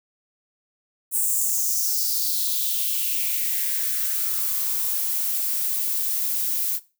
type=noise with high-pass filter sweep; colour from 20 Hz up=violet; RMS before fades=-24 dBFS; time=1.11-6.8 s; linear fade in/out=50 ms; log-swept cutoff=8800 to 280 Hz; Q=3.6; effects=noise-tail reverb RT60 0.3 s tail -18 dB re dry